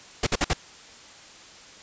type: noise bursts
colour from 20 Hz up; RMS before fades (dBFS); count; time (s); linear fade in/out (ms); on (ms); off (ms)
pink; -22; 4; 0.23-0.534; 5; 37; 52
effects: white hiss -47 dBFS RMS until 1.82 s + resampled to 16000 Hz